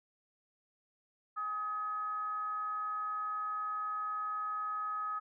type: tone with frequency modulation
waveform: sine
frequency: 1264 Hz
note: D#6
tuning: 27 cents sharp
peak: -34 dBFS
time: 1.36-5.2 s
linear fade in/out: 20 ms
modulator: 446 Hz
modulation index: 0.27
effects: none